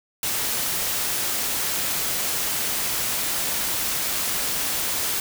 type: noise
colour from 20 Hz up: white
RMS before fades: -25 dBFS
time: 0.23-5.2 s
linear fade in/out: 2 ms
effects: none